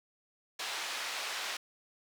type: band-pass noise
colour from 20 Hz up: white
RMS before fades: -38 dBFS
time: 0.59-1.57 s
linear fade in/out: 5 ms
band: 650 to 4200 Hz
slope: 12 dB/octave
effects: none